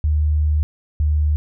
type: tone pair in turn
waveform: sine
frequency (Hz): 75.7 / 75.3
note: D#2 / D2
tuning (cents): -47 / +44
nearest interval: unison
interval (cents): 9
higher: first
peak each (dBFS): -14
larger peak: neither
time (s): 0.04-0.63 / 1-1.36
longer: first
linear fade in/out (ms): 0
effects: none